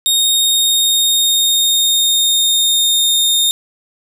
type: tone with pitch glide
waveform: sawtooth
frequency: 3712 to 3671 Hz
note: A#7 to A#7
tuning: -8 to -27 cents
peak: -8 dBFS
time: 0.06-3.51 s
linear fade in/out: 0 ms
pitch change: -19 cents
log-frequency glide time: 0.31-3.14 s
effects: none